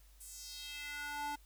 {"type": "tone with high-pass filter sweep", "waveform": "square", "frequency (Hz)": 291.7, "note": "D4", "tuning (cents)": -12, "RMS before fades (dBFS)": -44, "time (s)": [0.2, 1.36], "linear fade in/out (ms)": 10, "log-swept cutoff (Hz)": [9600, 660], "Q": 2.4, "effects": ["added 50 Hz sine -59 dBFS peak until 1.45 s", "white hiss -68 dBFS RMS until 1.45 s"]}